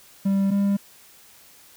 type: tone pair in turn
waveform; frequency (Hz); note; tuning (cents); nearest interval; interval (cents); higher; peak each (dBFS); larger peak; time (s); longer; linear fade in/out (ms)
triangle; 196 / 199.66; G3 / G3; 0 / +32; unison; 32; second; -16; neither; 0.25-0.51 / 0.51-0.77; neither; 10
effects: white hiss -51 dBFS RMS until 1.76 s